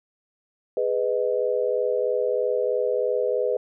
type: chord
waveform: sine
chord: G# minor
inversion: none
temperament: just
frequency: 415.3 / 498.4 / 623 Hz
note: G#4 / B4 / D#5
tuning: 0 / +16 / +2 cents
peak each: -26 / -23 / -28 dBFS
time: 0.77-3.57 s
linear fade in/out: 2 ms
effects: none